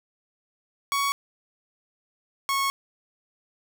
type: tone pair in turn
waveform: sawtooth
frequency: 1119 / 1099.1 Hz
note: C#6 / C#6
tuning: +16 / -15 cents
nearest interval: unison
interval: 31 cents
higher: first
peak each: -19 dBFS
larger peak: neither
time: 0.92-1.12 / 2.49-2.7 s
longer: second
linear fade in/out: 0 ms
effects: none